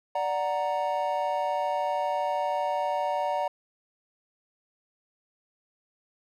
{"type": "chord", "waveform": "triangle", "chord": "D augmented", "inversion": "none", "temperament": "equal", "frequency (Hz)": [587.3, 740, 932.3], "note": ["D5", "F#5", "A#5"], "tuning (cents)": [0, 0, 0], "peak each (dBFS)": -28, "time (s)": [0.15, 3.48], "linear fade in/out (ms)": 5, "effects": []}